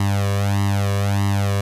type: tone with flanger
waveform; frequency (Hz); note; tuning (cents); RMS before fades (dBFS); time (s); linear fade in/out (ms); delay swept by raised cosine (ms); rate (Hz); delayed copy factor
sawtooth; 100; G2; +35; -19; 0-1.61; 5; 1 to 1.78; 1.6; +0.85
effects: resampled to 32000 Hz + 8-bit